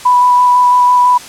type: tone with vibrato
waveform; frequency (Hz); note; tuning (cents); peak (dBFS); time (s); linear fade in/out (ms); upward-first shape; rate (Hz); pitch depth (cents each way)
sine; 987.8; B5; 0; -5; 0.05-1.18; 10; square; 6; 8
effects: white hiss -31 dBFS RMS until 1.28 s + low-pass 9000 Hz 12 dB/octave